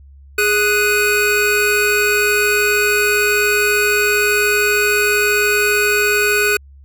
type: tone cluster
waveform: square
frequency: 414.9 / 1482 / 2497 Hz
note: G#4 / F#6 / D#7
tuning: -2 / +2 / +6 cents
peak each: -18 dBFS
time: 0.38-6.57 s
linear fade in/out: 5 ms
effects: added 69 Hz sine -39 dBFS peak until 6.84 s